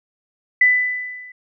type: tone with level ramp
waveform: sine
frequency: 1995 Hz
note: B6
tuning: 17 cents sharp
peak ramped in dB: -8 to -37 dBFS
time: 0.61-1.32 s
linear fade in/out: 5 ms
effects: none